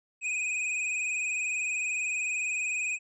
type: tone with vibrato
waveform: square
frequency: 2495 Hz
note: D#7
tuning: 4 cents sharp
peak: -29 dBFS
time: 0.21-2.99 s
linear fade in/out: 50 ms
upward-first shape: triangle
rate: 20 Hz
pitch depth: 65 cents each way
effects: resampled to 22050 Hz